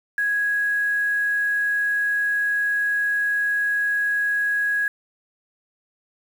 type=tone with quantisation; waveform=sine; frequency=1661.2 Hz; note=G#6; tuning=in tune; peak=-19 dBFS; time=0.18-4.88 s; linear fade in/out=2 ms; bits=7; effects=none